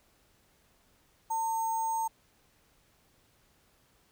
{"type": "tone with sample-and-hold", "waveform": "sine", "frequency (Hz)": 899, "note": "A5", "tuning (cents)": 37, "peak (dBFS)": -28, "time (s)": [1.3, 2.08], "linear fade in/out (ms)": 10, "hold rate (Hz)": 7350, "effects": ["pink hiss -67 dBFS RMS until 4.11 s"]}